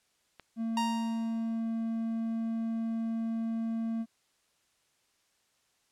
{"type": "click", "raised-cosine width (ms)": 0.3, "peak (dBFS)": -31, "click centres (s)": 0.397}
{"type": "tone", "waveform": "triangle", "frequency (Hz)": 226.6, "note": "A#3", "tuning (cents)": -49, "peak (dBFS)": -28, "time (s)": [0.56, 4.06], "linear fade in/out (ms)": 50}
{"type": "tone with exponential decay", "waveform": "45% pulse", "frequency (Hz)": 932.3, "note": "A#5", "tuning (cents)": 0, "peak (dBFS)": -27, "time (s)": [0.77, 1.6], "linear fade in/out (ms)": 2, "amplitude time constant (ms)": 180}
{"effects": ["white hiss -72 dBFS RMS until 5.91 s", "low-pass 9000 Hz 12 dB/octave"]}